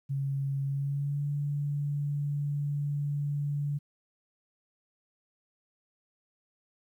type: tone with pitch glide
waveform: sine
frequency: 137.9 to 144.42 Hz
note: C#3 to D3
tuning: -9 to -29 cents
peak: -28 dBFS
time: 0.09-3.79 s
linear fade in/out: 20 ms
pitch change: +80 cents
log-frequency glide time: 0.65-1.25 s
effects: 11-bit